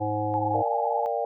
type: harmonic tone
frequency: 105.6 Hz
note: G#2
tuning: 29 cents sharp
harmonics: 1 / 3 / 5 / 7 / 8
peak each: -31 / -31 / -31 / -31 / -31 dBFS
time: 0-0.63 s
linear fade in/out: 20 ms
type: tone with vibrato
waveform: sine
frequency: 839 Hz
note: G#5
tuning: 17 cents sharp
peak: -27 dBFS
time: 0.34-1.06 s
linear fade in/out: 0 ms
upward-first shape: sine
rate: 16 Hz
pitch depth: 62 cents each way
type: chord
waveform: sine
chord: G minor seventh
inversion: first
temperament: equal with one note detuned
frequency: 466.2 / 587.3 / 698.5 / 798.6 Hz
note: Bb4 / D5 / F5 / G5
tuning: 0 / 0 / 0 / +32 cents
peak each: -30 dBFS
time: 0.54-1.25 s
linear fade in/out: 2 ms
effects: none